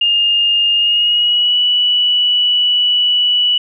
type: tone with pitch glide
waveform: sine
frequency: 2826 to 2951 Hz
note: F7 to F#7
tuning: +20 to -5 cents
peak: -10 dBFS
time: 0.01-3.58 s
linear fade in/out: 5 ms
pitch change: +75 cents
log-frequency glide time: 0.74-1.58 s
effects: none